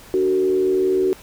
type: tone with frequency modulation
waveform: sine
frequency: 375 Hz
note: F#4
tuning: 23 cents sharp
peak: -15 dBFS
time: 0.14-1.13 s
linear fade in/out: 0 ms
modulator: 79.3 Hz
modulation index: 0.58
effects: pink hiss -44 dBFS RMS until 1.22 s